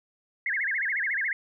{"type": "tone with vibrato", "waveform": "sine", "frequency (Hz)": 1864.7, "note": "A#6", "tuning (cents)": 0, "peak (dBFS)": -25, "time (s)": [0.46, 1.33], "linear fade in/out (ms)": 2, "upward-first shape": "sine", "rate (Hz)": 14, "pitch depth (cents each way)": 280, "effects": []}